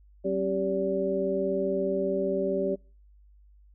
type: tone cluster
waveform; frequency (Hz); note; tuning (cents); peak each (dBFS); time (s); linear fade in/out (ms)
sine; 190.7 / 271.4 / 391.1 / 576; G3 / C#4 / G4 / D5; -47 / -36 / -4 / -34; -33 / -34 / -28 / -29; 0.24-2.76; 20
effects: noise-tail reverb RT60 0.4 s tail -26 dB re dry + added 50 Hz sine -53 dBFS peak until 3.74 s